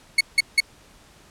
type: tone bursts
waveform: 30% pulse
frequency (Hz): 2200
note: C#7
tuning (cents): -14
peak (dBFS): -10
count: 3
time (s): 0.18-0.604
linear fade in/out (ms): 5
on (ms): 28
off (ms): 170
effects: pink hiss -52 dBFS RMS until 1.3 s + low-pass 10000 Hz 12 dB/octave